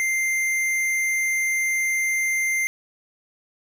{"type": "tone with tanh clipping", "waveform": "sine", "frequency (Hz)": 2093, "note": "C7", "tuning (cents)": 0, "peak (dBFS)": -22, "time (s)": [0, 2.67], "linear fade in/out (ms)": 0, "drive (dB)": 16, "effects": []}